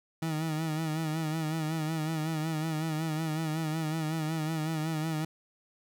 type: tone with vibrato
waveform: 30% pulse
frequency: 158 Hz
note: D#3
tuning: 27 cents sharp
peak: -27 dBFS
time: 0.22-5.25 s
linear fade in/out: 5 ms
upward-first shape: sine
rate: 5.4 Hz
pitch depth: 57 cents each way
effects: none